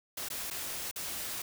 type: noise with dropouts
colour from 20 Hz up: white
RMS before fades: -38 dBFS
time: 0.17-1.42 s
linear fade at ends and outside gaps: 5 ms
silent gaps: 0.287-0.301 / 0.503-0.509 / 0.913-0.959 s
effects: none